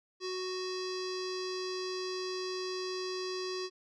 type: tone with low-pass filter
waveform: square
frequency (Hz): 370.3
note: F#4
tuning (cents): +1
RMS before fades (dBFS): -37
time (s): 0.2-3.7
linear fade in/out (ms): 50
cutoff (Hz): 5100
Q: 7.3
effects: none